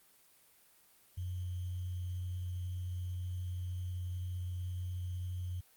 sine tone with sample-and-hold, 89.8 Hz, F2, 49 cents sharp, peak -36 dBFS, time 1.17-5.61 s, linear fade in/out 10 ms, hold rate 3150 Hz, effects white hiss -65 dBFS RMS until 5.76 s + Opus 32 kbps

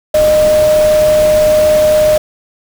sine tone in noise, 612 Hz, D#5, 29 cents flat, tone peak -6 dBFS, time 0.14-2.18 s, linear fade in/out 5 ms, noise pink, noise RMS -21 dBFS, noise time 0.14-2.18 s, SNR +12 dB, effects none

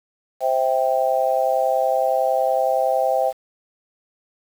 sine chord, C major, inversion none, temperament just, 523.3 / 654.1 / 784.9 Hz, C5 / E5 / G5, 0 / -14 / +2 cents, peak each -21 dBFS, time 0.4-3.33 s, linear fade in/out 50 ms, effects 7-bit

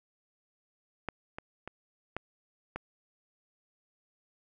clicks, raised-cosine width 0.5 ms, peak -18 / -24 / -25 / -19 / -21 dBFS, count 5, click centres 1.087 / 1.385 / 1.676 / 2.166 / 2.76 s, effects none

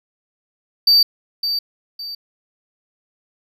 triangle tone with echo, 4625 Hz, D8, 27 cents flat, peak -8 dBFS, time 0.87-1.03 s, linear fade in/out 5 ms, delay 560 ms, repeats 2, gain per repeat -9 dB, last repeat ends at 2.15 s, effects none

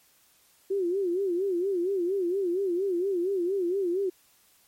sine tone with vibrato, 370 Hz, F#4, in tune, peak -24 dBFS, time 0.7-4.1 s, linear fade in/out 10 ms, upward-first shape sine, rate 4.3 Hz, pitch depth 140 cents each way, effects white hiss -62 dBFS RMS until 4.67 s + MP3 64 kbps

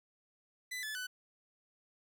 sawtooth tone with pitch steps, 2000 / 1731.1 / 1498.3 Hz, B6 / A6 / F#6, +21 / -29 / +21 cents, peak -35 dBFS, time 0.71-1.07 s, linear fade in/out 10 ms, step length 120 ms, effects none

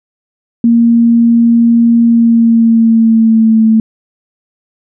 sine tone with pitch glide, 233.1 to 221.5 Hz, A#3 to A3, 0 to +12 cents, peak -4 dBFS, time 0.64-3.8 s, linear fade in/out 2 ms, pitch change -88 cents, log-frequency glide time 2.03-3.63 s, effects none

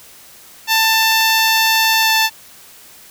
10% pulse tone with pitch glide, 889 to 883.4 Hz, A5 to A5, +18 to +7 cents, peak -3 dBFS, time 0.67-2.3 s, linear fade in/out 50 ms, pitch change -11 cents, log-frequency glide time 2.02-2.11 s, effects white hiss -42 dBFS RMS until 3.1 s

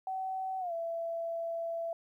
sine tone with pitch glide, 759 to 668.4 Hz, F#5 to E5, +44 to +24 cents, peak -33 dBFS, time 0.07-1.93 s, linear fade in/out 2 ms, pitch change -220 cents, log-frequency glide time 0.59-0.73 s, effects 12-bit

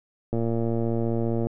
click train, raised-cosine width 2 ms, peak -14 dBFS, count 132, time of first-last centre 0.33-1.469 s, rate 115 Hz, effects none

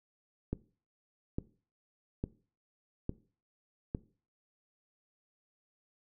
click train, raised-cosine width 3 ms, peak -20 dBFS, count 5, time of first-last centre 0.53-3.949 s, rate 1.17 Hz, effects noise-tail reverb RT60 0.4 s tail -19 dB re dry

